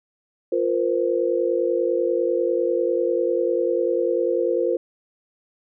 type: chord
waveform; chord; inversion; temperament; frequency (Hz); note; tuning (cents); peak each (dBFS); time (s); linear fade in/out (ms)
sine; F suspended fourth; none; equal with one note detuned; 349.2 / 466.2 / 516.3; F4 / Bb4 / C5; 0 / 0 / -23; -23; 0.52-4.77; 5
effects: none